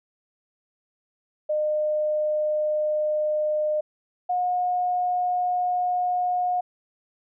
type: tone pair in turn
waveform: sine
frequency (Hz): 608 / 721.4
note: D#5 / F#5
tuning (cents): -40 / -44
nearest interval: minor third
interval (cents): 296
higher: second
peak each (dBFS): -21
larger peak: neither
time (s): 1.49-3.81 / 4.29-6.61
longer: neither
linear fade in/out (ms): 10
effects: none